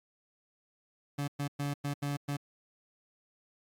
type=tone bursts at uneven times; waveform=30% pulse; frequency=143.1 Hz; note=D3; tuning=45 cents flat; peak=-29 dBFS; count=6; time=1.18-1.28 / 1.39-1.48 / 1.59-1.74 / 1.84-1.94 / 2.02-2.17 / 2.28-2.37 s; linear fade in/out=10 ms; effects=AAC 64 kbps